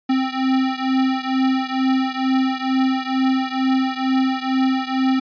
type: beating tone pair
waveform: square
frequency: 261.6 / 263.8 Hz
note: C4 / C4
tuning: 0 / +14 cents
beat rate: 2.2 Hz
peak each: -20 / -22 dBFS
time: 0.09-5.2 s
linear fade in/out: 10 ms
effects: resampled to 11025 Hz